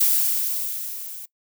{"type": "noise with level ramp", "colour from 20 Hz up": "violet", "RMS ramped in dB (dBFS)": [-17, -37], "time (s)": [0, 1.26], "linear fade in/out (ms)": 10, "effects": ["noise-tail reverb RT60 0.1 s tail -20 dB re dry"]}